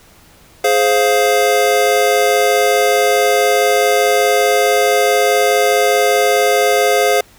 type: chord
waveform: square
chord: F minor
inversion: first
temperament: just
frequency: 419.1 / 523.8 / 698.5 Hz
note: Ab4 / C5 / F5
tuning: +16 / +2 / 0 cents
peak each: -16 dBFS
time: 0.64-7.21 s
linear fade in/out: 5 ms
effects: pink hiss -46 dBFS RMS until 7.38 s